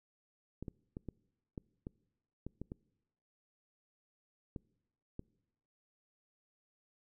clicks, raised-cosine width 3 ms, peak -29 dBFS, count 11, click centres 0.626 / 0.682 / 0.969 / 1.087 / 1.578 / 1.869 / 2.466 / 2.616 / 2.719 / 4.562 / 5.194 s, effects noise-tail reverb RT60 1.0 s tail -25 dB re dry

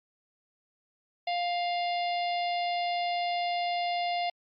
harmonic tone, 701 Hz, F5, 6 cents sharp, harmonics 1 / 3 / 4 / 5 / 6 / 7, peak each -28 / -38 / -40 / -42 / -44 / -45 dBFS, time 1.27-4.3 s, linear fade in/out 5 ms, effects Opus 48 kbps

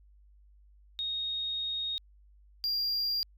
sine / triangle tone pair in turn, 3730 / 4779 Hz, A#7 / D8, 0 / +29 cents, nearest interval major third, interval 429 cents, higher second, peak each -31 / -27 dBFS, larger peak second, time 0.99-1.98 / 2.64-3.23 s, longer first, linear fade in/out 0 ms, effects added 50 Hz sine -56 dBFS peak until 3.37 s

